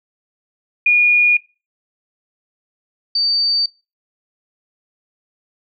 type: tone pair in turn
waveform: sine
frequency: 2440 / 4606 Hz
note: D#7 / D8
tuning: -34 / -34 cents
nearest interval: major seventh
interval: 1100 cents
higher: second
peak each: -9 / -14 dBFS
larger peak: first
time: 0.86-1.37 / 3.15-3.66 s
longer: neither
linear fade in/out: 5 ms
effects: noise-tail reverb RT60 0.3 s tail -22 dB re dry